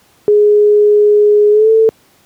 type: tone with pitch glide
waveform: sine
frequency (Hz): 416.9 to 444.2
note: G#4 to A4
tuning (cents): +7 to +16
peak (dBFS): -5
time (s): 0.28-1.89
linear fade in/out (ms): 0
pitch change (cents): +109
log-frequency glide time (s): 1.51-1.7
effects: pink hiss -50 dBFS RMS until 2.25 s + high-pass 100 Hz 12 dB/octave